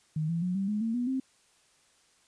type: tone with pitch steps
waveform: sine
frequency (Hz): 155.56 / 167.69 / 180.77 / 194.86 / 210.1 / 226.4 / 244.1 / 263.1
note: D#3 / E3 / F#3 / G3 / G#3 / A3 / B3 / C4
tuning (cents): 0 / +30 / -40 / -10 / +20 / +50 / -20 / +10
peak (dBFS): -27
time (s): 0.16-1.2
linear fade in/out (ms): 5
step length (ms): 130
effects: white hiss -65 dBFS RMS until 2.27 s + resampled to 22050 Hz